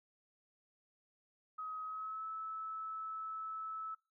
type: tone with pitch glide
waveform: sine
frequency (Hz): 1267 to 1304.9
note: D#6 to E6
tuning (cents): +31 to -18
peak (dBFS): -40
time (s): 1.58-3.95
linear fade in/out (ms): 10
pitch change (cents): +51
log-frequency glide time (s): 1.84-2.25
effects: noise-tail reverb RT60 0.3 s tail -23 dB re dry